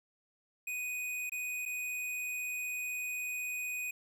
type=tone with dropouts; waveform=square; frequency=2489 Hz; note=D#7; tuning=in tune; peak=-36 dBFS; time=0.67-3.91 s; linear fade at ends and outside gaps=5 ms; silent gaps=1.296-1.319 / 1.654-1.659 s; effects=none